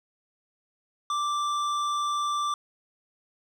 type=tone with hard clipping; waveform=sine; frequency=1174.7 Hz; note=D6; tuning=in tune; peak=-27 dBFS; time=1.1-2.54 s; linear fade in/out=2 ms; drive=11 dB; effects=none